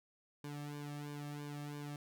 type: tone with flanger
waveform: sawtooth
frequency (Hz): 146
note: D3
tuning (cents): -10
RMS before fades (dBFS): -45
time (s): 0.44-1.96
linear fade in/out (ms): 2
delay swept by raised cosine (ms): 1.5 to 2.06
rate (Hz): 3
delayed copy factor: -0.95
effects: none